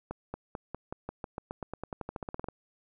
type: accelerating click train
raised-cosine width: 1 ms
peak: -22 dBFS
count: 22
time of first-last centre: 0.11-2.486 s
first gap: 230 ms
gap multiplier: 0.92
effects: none